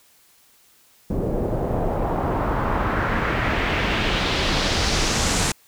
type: noise with low-pass filter sweep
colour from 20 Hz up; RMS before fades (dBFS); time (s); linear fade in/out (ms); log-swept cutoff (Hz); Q
pink; -22; 1.1-5.52; 5; 410 to 8300; 1.7
effects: white hiss -56 dBFS RMS until 5.67 s